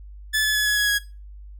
sawtooth tone with pitch steps, 1732 / 1717.1 / 1702.2 / 1687.6 / 1673 / 1658.6 Hz, A6 / A6 / G#6 / G#6 / G#6 / G#6, -28 / -43 / +42 / +27 / +12 / -3 cents, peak -15 dBFS, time 0.33-0.99 s, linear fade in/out 20 ms, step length 110 ms, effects noise-tail reverb RT60 0.3 s tail -19 dB re dry + added 50 Hz sine -38 dBFS peak until 1.59 s

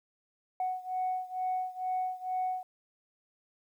sine beating tone pair, 740 / 742.2 Hz, F#5 / F#5, 0 / +5 cents, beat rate 2.2 Hz, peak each -32 / -34 dBFS, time 0.6-2.63 s, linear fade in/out 2 ms, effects tanh soft clip ceiling -25 dBFS + 11-bit

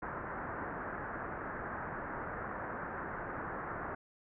white low-pass noise, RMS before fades -41 dBFS, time 0.02-3.95 s, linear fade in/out 5 ms, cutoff 1700 Hz, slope 48 dB/octave, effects none

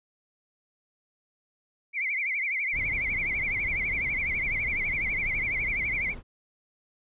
sine tone with vibrato, 2197 Hz, C#7, 16 cents flat, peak -26 dBFS, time 1.93-6.15 s, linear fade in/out 50 ms, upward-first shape triangle, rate 12 Hz, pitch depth 170 cents each way
brown noise, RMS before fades -38 dBFS, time 2.72-6.23 s, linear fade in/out 50 ms
effects resampled to 8000 Hz

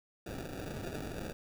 blue noise with sample-and-hold, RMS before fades -41 dBFS, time 0.26-1.33 s, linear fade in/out 2 ms, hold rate 1050 Hz, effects none

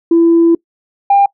sine tone pair in turn, 334.9 / 799.3 Hz, E4 / G5, +27 / +33 cents, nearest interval octave + minor third, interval 1506 cents, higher second, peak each -4 dBFS, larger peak neither, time 0.11-0.55 / 1.1-1.26 s, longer first, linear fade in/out 5 ms, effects noise-tail reverb RT60 0.1 s tail -24 dB re dry + tanh soft clip ceiling -2 dBFS

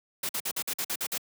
white noise bursts, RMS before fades -31 dBFS, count 9, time 0.23-1.179 s, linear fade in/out 5 ms, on 61 ms, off 50 ms, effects high-pass 150 Hz 12 dB/octave

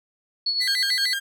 sine tone with tremolo, 4387 Hz, C#8, 19 cents flat, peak -19 dBFS, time 0.46-1.14 s, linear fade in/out 5 ms, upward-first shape triangle, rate 9.1 Hz, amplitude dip 55%
30% pulse tone with vibrato, 1792 Hz, A6, 31 cents sharp, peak -22 dBFS, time 0.6-1.2 s, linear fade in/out 20 ms, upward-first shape square, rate 6.6 Hz, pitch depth 190 cents each way
effects none

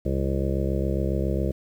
harmonic tone, 67.3 Hz, C2, 49 cents sharp, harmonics 1 / 2 / 3 / 5 / 6 / 7 / 8 / 9, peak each -26 / -29 / -30 / -31 / -34 / -35 / -34 / -36 dBFS, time 0.05-1.52 s, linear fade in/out 10 ms, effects 9-bit

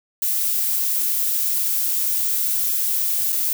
violet noise with dropouts, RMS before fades -21 dBFS, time 0.22-3.53 s, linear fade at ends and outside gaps 2 ms, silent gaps 3.322-3.326 s, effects none

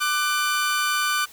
sawtooth tone pair together, 1187.5 / 1500 Hz, D6 / F#6, +19 / +23 cents, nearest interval major third, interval 404 cents, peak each -20 dBFS, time 0-1.26 s, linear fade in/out 20 ms, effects white hiss -47 dBFS RMS until 1.32 s

